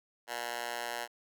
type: tone with high-pass filter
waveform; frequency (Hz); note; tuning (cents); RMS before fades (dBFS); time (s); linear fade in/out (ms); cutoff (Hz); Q
10% pulse; 119.4; A#2; +42; -38; 0.27-1.08; 50; 900; 1.2
effects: none